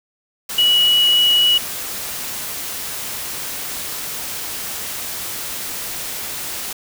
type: tone in noise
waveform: sine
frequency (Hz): 2924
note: F#7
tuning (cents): -21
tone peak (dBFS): -11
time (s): 0.58-1.58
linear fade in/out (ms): 5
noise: white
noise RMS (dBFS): -27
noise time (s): 0.49-6.73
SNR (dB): +13
effects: none